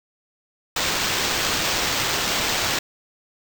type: noise with sample-and-hold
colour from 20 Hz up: white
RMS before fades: -23 dBFS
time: 0.76-2.79 s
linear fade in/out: 5 ms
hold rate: 11025 Hz
effects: none